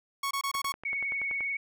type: tone bursts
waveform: sawtooth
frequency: 1107 Hz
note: C#6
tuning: 3 cents flat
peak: -25 dBFS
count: 5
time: 0.23-0.721 s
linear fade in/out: 5 ms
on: 79 ms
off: 24 ms
type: click train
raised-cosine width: 0.5 ms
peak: -27 dBFS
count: 10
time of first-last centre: 0.55-1.407 s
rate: 10.5 Hz
type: tone with vibrato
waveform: sine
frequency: 2217 Hz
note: C#7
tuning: in tune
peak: -29 dBFS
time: 0.85-1.57 s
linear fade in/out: 5 ms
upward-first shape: triangle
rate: 20 Hz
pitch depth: 36 cents each way
effects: none